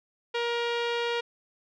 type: tone with low-pass filter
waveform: sawtooth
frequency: 472.5 Hz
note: A#4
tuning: 23 cents sharp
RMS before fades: -29 dBFS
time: 0.34-1.21 s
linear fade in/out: 10 ms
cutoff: 3300 Hz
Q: 2
effects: none